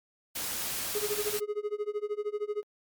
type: noise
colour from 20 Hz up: white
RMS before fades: -34 dBFS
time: 0.35-1.4 s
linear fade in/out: 10 ms
type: tone with tremolo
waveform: triangle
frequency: 417.7 Hz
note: G#4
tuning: 10 cents sharp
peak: -25 dBFS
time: 0.95-2.63 s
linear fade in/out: 0 ms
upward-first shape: sine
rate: 13 Hz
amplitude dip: 95%
effects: MP3 96 kbps